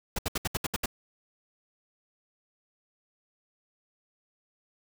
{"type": "noise bursts", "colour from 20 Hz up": "pink", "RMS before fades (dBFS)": -29, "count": 8, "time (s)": [0.16, 0.859], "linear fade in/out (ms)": 5, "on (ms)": 27, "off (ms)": 69, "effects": []}